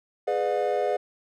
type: chord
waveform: triangle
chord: G# diminished seventh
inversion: none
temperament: just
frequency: 415.3 / 498.4 / 598 / 717.6 Hz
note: G#4 / B4 / D5 / F5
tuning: 0 / +16 / +31 / +47 cents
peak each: -26 dBFS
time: 0.27-0.97 s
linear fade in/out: 10 ms
effects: tanh soft clip ceiling -12 dBFS